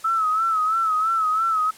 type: tone with vibrato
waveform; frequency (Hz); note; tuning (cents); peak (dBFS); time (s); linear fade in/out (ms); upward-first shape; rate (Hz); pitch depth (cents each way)
sine; 1300; E6; -24; -18; 0.04-1.71; 10; sine; 3; 67
effects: white hiss -46 dBFS RMS until 1.77 s + low-pass 11000 Hz 12 dB/octave